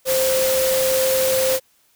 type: tone in noise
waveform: sine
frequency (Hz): 523.3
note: C5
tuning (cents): 0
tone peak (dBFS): -17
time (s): 0.05-1.6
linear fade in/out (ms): 50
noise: white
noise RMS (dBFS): -23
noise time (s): 0.05-1.6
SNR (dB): +3
effects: white hiss -60 dBFS RMS until 1.95 s

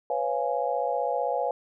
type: chord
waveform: sine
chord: C# dominant seventh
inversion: third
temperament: just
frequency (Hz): 498.9 / 554.4 / 693 / 831.5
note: B4 / C#5 / E#5 / G#5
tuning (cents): +17 / 0 / -14 / +2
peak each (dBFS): -30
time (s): 0.1-1.51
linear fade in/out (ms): 2
effects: none

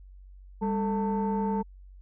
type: tone cluster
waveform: sine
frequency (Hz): 200.1 / 442.9 / 895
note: G3 / A4 / A5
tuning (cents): +36 / +11 / +29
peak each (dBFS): -26 / -31 / -30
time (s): 0.61-1.63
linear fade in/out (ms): 20
effects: tanh soft clip ceiling -20 dBFS + added 47 Hz sine -46 dBFS peak until 2.01 s

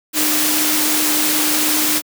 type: tone in noise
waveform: sine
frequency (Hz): 304.5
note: D#4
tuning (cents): -37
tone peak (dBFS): -22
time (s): 0.13-2.02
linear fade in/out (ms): 50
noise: white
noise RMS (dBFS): -17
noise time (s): 0.13-2.02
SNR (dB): -8
effects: high-pass 200 Hz 12 dB/octave

